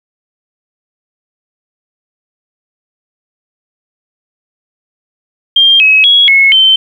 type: tone with pitch steps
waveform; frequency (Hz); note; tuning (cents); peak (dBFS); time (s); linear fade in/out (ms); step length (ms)
sine; 3196 / 2559 / 3330 / 2184 / 3093; G7 / D#7 / G#7 / C#7 / G7; +33 / +48 / +4 / -26 / -24; -3; 5.56-6.76; 5; 240
effects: 7-bit